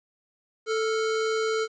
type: tone pair together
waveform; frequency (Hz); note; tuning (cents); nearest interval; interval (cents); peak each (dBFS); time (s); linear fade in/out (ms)
square; 440.9 / 1405; A4 / F6; +4 / +10; octave + minor sixth; 2006; -25 / -34; 0.66-1.68; 50
effects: resampled to 16000 Hz + 10-bit